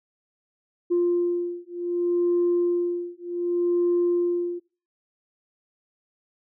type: beating tone pair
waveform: sine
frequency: 349.2 / 349.86 Hz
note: F4 / F4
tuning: 0 / +3 cents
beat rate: 0.66 Hz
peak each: -23 dBFS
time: 0.9-4.6 s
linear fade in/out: 20 ms
effects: noise-tail reverb RT60 0.4 s tail -24 dB re dry + tanh soft clip ceiling -15 dBFS